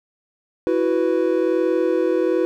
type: chord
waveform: triangle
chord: E suspended second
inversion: none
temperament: just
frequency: 329.6 / 370.8 / 494.4 Hz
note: E4 / F#4 / B4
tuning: 0 / +4 / +2 cents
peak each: -19 dBFS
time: 0.67-2.45 s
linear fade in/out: 0 ms
effects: none